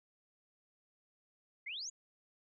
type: exponential sweep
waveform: sine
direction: up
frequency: 2000 to 7110 Hz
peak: -40 dBFS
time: 1.66-1.9 s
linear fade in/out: 10 ms
effects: none